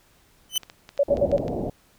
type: tone with exponential growth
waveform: sawtooth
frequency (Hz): 3031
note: F#7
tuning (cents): +41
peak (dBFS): -14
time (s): 0.49-0.58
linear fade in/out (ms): 5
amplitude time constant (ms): 18
type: clicks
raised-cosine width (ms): 0.2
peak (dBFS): -23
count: 9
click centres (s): 0.559 / 0.633 / 0.699 / 0.891 / 0.977 / 1.171 / 1.316 / 1.381 / 1.481
type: tone bursts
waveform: sine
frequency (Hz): 566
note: C#5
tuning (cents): +36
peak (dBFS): -15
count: 4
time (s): 0.99-1.367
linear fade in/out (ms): 5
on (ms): 44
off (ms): 67
type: low-pass noise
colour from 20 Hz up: white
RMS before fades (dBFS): -28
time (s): 1.08-1.7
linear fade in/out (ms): 5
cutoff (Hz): 680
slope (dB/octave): 48
effects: pink hiss -59 dBFS RMS until 1.98 s